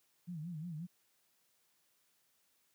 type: tone with vibrato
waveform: sine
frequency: 164.2 Hz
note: E3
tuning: 6 cents flat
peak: -40 dBFS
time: 0.27-0.87 s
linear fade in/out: 20 ms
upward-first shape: sine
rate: 5.6 Hz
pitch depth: 150 cents each way
effects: white hiss -75 dBFS RMS until 2.74 s + high-pass 80 Hz 12 dB/octave